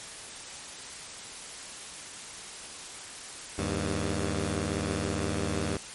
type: tone pair together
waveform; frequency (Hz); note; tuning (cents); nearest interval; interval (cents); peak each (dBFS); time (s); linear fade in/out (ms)
10% pulse; 78.2 / 99.24; D#2 / G2; +9 / +22; major third; 413; -23; 3.58-5.77; 5
effects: white hiss -42 dBFS RMS until 5.94 s + MP3 48 kbps